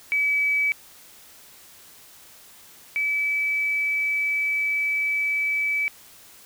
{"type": "tone pair in turn", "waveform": "sine", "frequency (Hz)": [2289, 2299], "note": ["D7", "D7"], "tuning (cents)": [-45, -37], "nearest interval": "unison", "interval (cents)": 8, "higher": "second", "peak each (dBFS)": [-19, -21], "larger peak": "first", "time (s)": [[0.12, 0.72], [2.96, 5.88]], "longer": "second", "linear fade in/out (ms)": 0, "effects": ["white hiss -49 dBFS RMS until 6.45 s"]}